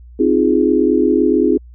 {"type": "chord", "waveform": "sine", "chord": "F minor seventh", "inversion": "second", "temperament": "equal", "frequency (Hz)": [261.6, 311.1, 349.2, 415.3], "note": ["C4", "Eb4", "F4", "Ab4"], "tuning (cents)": [0, 0, 0, 0], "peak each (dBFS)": -16, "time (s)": [0.19, 1.58], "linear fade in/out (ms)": 10, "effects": ["added 60 Hz sine -36 dBFS peak until 1.74 s"]}